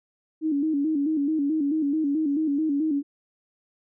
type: tone with vibrato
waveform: sine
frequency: 298.3 Hz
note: D4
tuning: 27 cents sharp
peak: -21 dBFS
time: 0.41-3.03 s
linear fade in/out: 50 ms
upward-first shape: square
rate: 4.6 Hz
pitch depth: 93 cents each way
effects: none